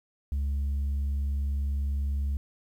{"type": "tone", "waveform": "sine", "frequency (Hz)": 70, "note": "C#2", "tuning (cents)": 18, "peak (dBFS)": -23, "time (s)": [0.32, 2.37], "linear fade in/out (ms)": 0, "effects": ["tanh soft clip ceiling -25 dBFS", "10-bit"]}